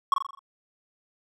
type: tone with echo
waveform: triangle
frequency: 1104 Hz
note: C#6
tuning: 7 cents flat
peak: -15 dBFS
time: 0.12-0.14 s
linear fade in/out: 2 ms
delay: 42 ms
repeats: 6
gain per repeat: -5 dB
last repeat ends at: 0.392 s
effects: none